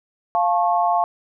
sine chord, F augmented, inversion none, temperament just, 698.5 / 873.1 / 1091.3 Hz, F5 / A5 / C#6, 0 / -14 / -27 cents, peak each -18 / -21 / -23 dBFS, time 0.35-1.04 s, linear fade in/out 0 ms, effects none

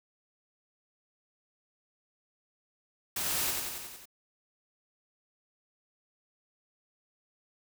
white noise with echo, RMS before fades -33 dBFS, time 3.16-3.51 s, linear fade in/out 5 ms, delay 91 ms, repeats 6, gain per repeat -3 dB, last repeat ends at 4.056 s, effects none

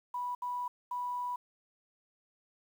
sine tone bursts at uneven times, 983 Hz, B5, 8 cents flat, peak -33 dBFS, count 3, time 0.14-0.35 / 0.42-0.68 / 0.91-1.36 s, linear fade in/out 5 ms, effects 10-bit

